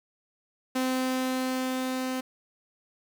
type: tone with level ramp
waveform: sawtooth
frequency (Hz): 258.1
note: C4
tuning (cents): -23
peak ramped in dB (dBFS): -21 to -25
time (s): 0.75-2.21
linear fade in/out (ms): 10
effects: 8-bit